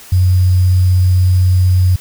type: tone with sample-and-hold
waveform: sine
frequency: 91.6 Hz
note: F#2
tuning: 17 cents flat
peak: -7 dBFS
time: 0.12-1.96 s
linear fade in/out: 5 ms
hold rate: 4900 Hz
effects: white hiss -37 dBFS RMS until 2 s